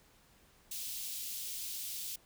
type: high-pass noise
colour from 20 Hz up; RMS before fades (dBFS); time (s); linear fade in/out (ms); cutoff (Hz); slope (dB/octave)
white; -41; 0.71-2.16; 5; 2900; 24
effects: pink hiss -65 dBFS RMS until 2.25 s